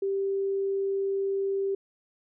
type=tone; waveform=sine; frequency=392 Hz; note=G4; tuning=in tune; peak=-25 dBFS; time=0.02-1.75 s; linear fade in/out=5 ms; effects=none